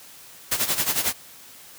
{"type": "noise with tremolo", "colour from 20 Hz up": "white", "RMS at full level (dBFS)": -21, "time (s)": [0.51, 1.13], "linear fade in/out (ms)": 10, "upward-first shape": "sine", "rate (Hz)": 11, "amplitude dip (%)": 75, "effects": ["white hiss -46 dBFS RMS until 1.78 s", "high-pass 60 Hz 12 dB/octave"]}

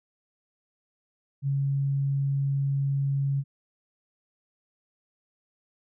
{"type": "tone", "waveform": "sine", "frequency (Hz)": 138.59, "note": "C#3", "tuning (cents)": 0, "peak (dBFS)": -23, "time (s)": [1.42, 3.44], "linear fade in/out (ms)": 50, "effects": []}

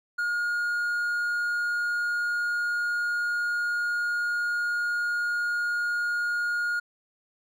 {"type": "tone", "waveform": "triangle", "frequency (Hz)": 1429, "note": "F6", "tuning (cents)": 39, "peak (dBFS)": -23, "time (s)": [0.18, 6.8], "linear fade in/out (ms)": 10, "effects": []}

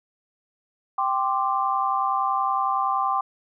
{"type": "chord", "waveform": "sine", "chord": "G suspended fourth", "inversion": "none", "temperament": "just", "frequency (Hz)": [784, 1045.3, 1176], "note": ["G5", "C6", "D6"], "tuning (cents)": [0, -2, 2], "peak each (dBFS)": -25, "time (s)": [0.98, 3.21], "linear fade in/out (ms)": 5, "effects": []}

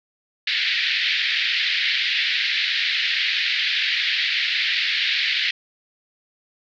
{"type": "band-pass noise", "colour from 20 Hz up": "pink", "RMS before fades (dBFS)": -22, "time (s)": [0.47, 5.51], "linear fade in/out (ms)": 5, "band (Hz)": [1800, 4400], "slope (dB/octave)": 48, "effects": []}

